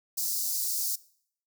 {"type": "high-pass noise", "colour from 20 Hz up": "white", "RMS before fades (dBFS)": -30, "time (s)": [0.17, 0.96], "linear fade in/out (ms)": 10, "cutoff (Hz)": 4500, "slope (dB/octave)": 48, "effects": ["noise-tail reverb RT60 0.6 s tail -21 dB re dry"]}